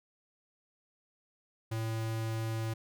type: tone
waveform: square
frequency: 112.1 Hz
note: A2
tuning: 33 cents sharp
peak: -33 dBFS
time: 1.71-2.74 s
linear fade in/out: 10 ms
effects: none